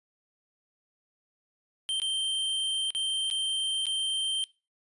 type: tone with dropouts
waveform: square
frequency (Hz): 3136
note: G7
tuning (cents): 0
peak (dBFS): -28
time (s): 1.89-4.44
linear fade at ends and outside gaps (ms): 0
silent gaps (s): 2-2.018 / 2.905-2.949 / 3.301-3.311 / 3.856-3.867
effects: noise-tail reverb RT60 0.3 s tail -21 dB re dry + resampled to 24000 Hz